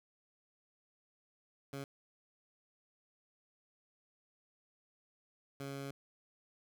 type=tone bursts at uneven times; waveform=15% pulse; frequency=138.59 Hz; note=C#3; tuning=in tune; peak=-35 dBFS; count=2; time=1.73-1.84 / 5.6-5.91 s; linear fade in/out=2 ms; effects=none